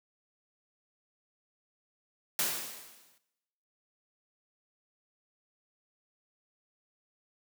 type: noise with exponential decay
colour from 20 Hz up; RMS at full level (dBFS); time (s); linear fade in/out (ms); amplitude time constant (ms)
white; -28; 2.39-3.18; 1; 170
effects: noise-tail reverb RT60 1.0 s tail -18 dB re dry + high-pass 150 Hz 12 dB/octave